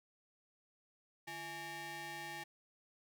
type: ring-modulated tone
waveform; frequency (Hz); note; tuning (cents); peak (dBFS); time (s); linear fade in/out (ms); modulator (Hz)
sawtooth; 493.9; B4; 0; -37; 1.27-2.44; 10; 1330
effects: none